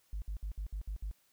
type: tone bursts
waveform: sine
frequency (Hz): 50.9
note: G#1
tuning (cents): -34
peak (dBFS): -34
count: 7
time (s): 0.13-1.113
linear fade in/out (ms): 0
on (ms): 89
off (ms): 60
effects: tanh soft clip ceiling -32 dBFS + white hiss -71 dBFS RMS until 1.32 s